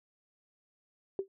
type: tone with exponential decay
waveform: sine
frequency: 388.8 Hz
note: G4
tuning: 14 cents flat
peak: -26 dBFS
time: 1.19-1.28 s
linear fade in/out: 1 ms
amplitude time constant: 18 ms
effects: none